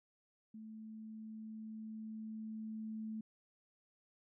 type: tone with level ramp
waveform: sine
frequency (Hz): 218.8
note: A3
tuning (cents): -9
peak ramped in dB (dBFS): -48 to -40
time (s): 0.54-3.21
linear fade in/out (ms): 5
effects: none